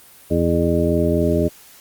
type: harmonic tone with a mistuned harmonic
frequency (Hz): 84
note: E2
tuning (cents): +33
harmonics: 1 / 2 / 3 / 4 / 5 / 7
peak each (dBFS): -22 / -22 / -22 / -22 / -22 / -22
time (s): 0.3-1.49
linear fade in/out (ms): 20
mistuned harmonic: 7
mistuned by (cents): +45
effects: white hiss -46 dBFS RMS until 1.8 s + Opus 32 kbps